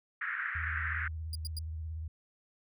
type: band-pass noise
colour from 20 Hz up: white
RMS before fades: -36 dBFS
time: 0.21-1.08 s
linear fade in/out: 5 ms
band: 1400 to 1900 Hz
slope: 48 dB/octave
type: tone with vibrato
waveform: sine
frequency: 79.7 Hz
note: D#2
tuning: 42 cents sharp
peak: -36 dBFS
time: 0.55-2.08 s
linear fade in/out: 5 ms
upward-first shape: sine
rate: 17 Hz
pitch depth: 73 cents each way
type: tone bursts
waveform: sawtooth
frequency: 4847 Hz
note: D#8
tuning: 46 cents flat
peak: -35 dBFS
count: 3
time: 1.33-1.589 s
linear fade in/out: 2 ms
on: 23 ms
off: 95 ms
effects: none